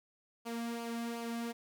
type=tone with flanger; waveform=sawtooth; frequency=233.1 Hz; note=A#3; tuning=in tune; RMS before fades=-39 dBFS; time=0.45-1.53 s; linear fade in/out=20 ms; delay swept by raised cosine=0.52 to 2.12 ms; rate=2.7 Hz; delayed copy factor=-0.55; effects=none